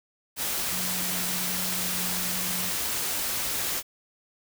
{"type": "tone in noise", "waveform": "sine", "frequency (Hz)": 181.2, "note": "F#3", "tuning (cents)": -36, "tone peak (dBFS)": -37, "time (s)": [0.69, 2.73], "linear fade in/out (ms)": 50, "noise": "white", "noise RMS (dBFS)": -29, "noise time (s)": [0.36, 3.83], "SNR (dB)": -11, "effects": []}